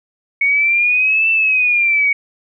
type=exponential two-way sweep; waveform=sine; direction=up then down; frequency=2217 to 2670 to 2232 Hz; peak=-11 dBFS; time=0.41-2.13 s; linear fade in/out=5 ms; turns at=1.3 s; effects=none